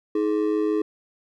triangle ring-modulated tone, 370 Hz, F#4, in tune, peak -15 dBFS, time 0.15-0.82 s, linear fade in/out 5 ms, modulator 53.1 Hz, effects none

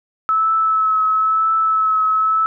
sine tone with vibrato, 1300 Hz, E6, 24 cents flat, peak -13 dBFS, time 0.29-2.46 s, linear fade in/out 0 ms, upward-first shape triangle, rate 1 Hz, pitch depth 22 cents each way, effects none

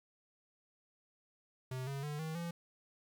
square tone with pitch steps, 129 / 138.26 / 148.18 / 158.82 / 170.22 Hz, C3 / C#3 / D3 / D#3 / F3, -24 / -4 / +16 / +36 / -44 cents, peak -39 dBFS, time 1.71-2.51 s, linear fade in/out 5 ms, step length 160 ms, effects 12-bit

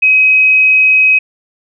sine tone, 2535 Hz, D#7, 32 cents sharp, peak -5 dBFS, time 0.02-1.19 s, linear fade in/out 10 ms, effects none

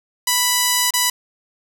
5% pulse tone with dropouts, 987.8 Hz, B5, in tune, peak -3 dBFS, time 0.27-1.1 s, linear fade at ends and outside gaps 5 ms, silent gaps 0.907-0.937 s, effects 7-bit

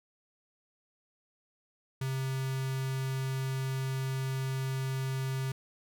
square tone with notch filter, 132.8 Hz, C3, 26 cents sharp, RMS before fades -33 dBFS, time 2.01-5.52 s, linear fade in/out 5 ms, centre 570 Hz, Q 1.1, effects none

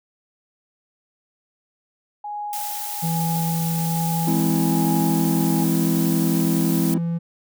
sine tone with tremolo, 830.6 Hz, G#5, in tune, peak -26 dBFS, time 2.24-5.64 s, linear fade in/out 5 ms, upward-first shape sine, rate 1.2 Hz, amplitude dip 55%
blue noise, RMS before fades -30 dBFS, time 2.53-6.94 s, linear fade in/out 0 ms
triangle tone with pitch glide, 164.81 to 168.37 Hz, E3 to E3, 0 to +37 cents, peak -19 dBFS, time 3.02-7.19 s, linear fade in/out 20 ms, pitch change +37 cents, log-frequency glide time 3.69-6.75 s
triangle chord, Ab augmented, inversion none, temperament equal with one note detuned, 207.7 / 259.5 / 329.6 Hz, Ab3 / C4 / E4, 0 / -14 / 0 cents, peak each -22 dBFS, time 4.27-6.98 s, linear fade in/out 5 ms
effects none

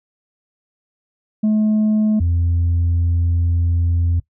sine tone pair in turn, 214.5 / 85.37 Hz, A3 / F2, -44 / -39 cents, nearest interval octave + major third, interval 1595 cents, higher first, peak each -10 / -12 dBFS, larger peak first, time 1.43-2.2 / 2.2-4.2 s, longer second, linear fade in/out 10 ms, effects noise-tail reverb RT60 0.1 s tail -20 dB re dry + tanh soft clip ceiling -12 dBFS

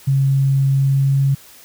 sine tone with pitch glide, 136.3 to 137.33 Hz, C#3 to C#3, -29 to -16 cents, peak -12 dBFS, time 0.07-1.35 s, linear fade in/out 10 ms, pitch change +13 cents, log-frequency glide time 0.72-1.23 s, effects white hiss -44 dBFS RMS until 1.64 s

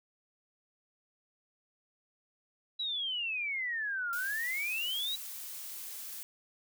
sine exponential two-way sweep, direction down then up, 3951 to 1373 to 3951 Hz, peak -32 dBFS, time 2.79-5.16 s, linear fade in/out 10 ms, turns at 4.12 s
blue noise, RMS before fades -43 dBFS, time 4.13-6.23 s, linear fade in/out 0 ms
effects none

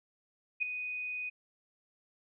sine tone with ADSR envelope, 2489 Hz, D#7, in tune, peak -25 dBFS, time 0.6-1.3 s, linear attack 26 ms, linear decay 4 ms, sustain -10 dB, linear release 15 ms, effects none

